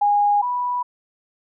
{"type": "tone pair in turn", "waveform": "sine", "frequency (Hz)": [821, 983.1], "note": ["G#5", "B5"], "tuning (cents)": [-20, -8], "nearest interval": "minor third", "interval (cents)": 312, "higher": "second", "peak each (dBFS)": [-14, -20], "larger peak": "first", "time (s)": [[0.01, 0.42], [0.42, 0.83]], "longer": "neither", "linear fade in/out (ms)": 10, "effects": []}